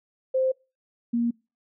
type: tone pair in turn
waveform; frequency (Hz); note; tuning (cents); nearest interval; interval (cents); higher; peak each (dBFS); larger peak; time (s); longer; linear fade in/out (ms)
sine; 522 / 235.6; C5 / A#3; -4 / +19; octave + major second; 1377; first; -20 / -21; first; 0.34-0.52 / 1.13-1.31; neither; 10
effects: noise-tail reverb RT60 0.3 s tail -26 dB re dry